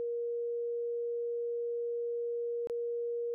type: tone with dropouts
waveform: sine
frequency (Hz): 472.7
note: A#4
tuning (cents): +24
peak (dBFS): -32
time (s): 0-3.34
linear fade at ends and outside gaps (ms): 0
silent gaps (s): 2.672-2.698
effects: none